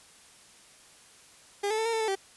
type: tone with pitch steps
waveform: 30% pulse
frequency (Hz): 404.8 / 435.7 / 444.9 / 459.4 / 446.1 / 439.1 / 388.3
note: G#4 / A4 / A4 / A#4 / A4 / A4 / G4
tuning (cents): -44 / -17 / +19 / -25 / +24 / -4 / -16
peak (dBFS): -24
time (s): 1.63-2.155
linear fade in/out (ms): 10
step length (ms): 75
effects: white hiss -55 dBFS RMS until 2.36 s + resampled to 24000 Hz